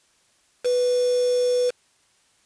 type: tone with quantisation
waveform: sine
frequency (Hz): 493.9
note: B4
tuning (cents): 0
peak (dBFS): -18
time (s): 0.64-1.71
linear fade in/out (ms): 20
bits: 5
effects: white hiss -62 dBFS RMS until 2.45 s + resampled to 22050 Hz